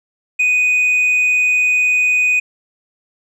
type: tone with tanh clipping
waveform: sine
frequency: 2489 Hz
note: D#7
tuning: in tune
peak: -12 dBFS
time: 0.39-2.4 s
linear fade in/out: 10 ms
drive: 2 dB
effects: none